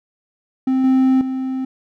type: tone with level steps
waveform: triangle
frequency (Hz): 261.6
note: C4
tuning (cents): 0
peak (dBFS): -12 / -9 / -18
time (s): 0.67-1.65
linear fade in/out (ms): 5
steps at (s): 0.84 / 1.21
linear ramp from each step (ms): 2
effects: none